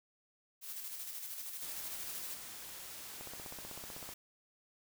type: noise with tremolo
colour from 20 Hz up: blue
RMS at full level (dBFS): -43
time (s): 0.61-2.38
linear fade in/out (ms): 50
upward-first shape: square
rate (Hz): 13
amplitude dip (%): 35
type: noise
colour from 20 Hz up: white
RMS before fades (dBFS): -48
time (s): 1.62-4.14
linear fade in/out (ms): 5
type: click train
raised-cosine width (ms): 1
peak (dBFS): -34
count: 15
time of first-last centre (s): 3.21-4.091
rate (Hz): 15.9
effects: none